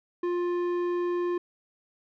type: tone with low-pass filter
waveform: square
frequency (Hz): 351.6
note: F4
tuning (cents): +12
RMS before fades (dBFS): -28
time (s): 0.23-1.38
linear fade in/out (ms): 5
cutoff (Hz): 1400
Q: 0.6
effects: none